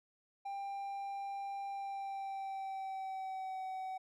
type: tone with pitch glide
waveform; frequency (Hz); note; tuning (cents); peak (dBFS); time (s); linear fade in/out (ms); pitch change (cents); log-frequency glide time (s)
triangle; 793 to 755.9; G5 to F#5; +20 to +37; -37; 0.45-3.98; 10; -83; 1.69-3.63
effects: none